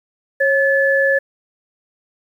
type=tone pair together; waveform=sine; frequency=546 / 1726.9 Hz; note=C#5 / A6; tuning=-26 / -33 cents; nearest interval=octave + minor sixth; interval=1993 cents; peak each=-15 dBFS; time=0.4-1.19 s; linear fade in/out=10 ms; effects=8-bit